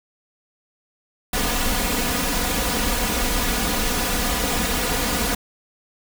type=noise with comb filter; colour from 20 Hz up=pink; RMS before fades=-22 dBFS; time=1.33-5.35 s; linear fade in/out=5 ms; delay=4.1 ms; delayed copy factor=+0.75; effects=none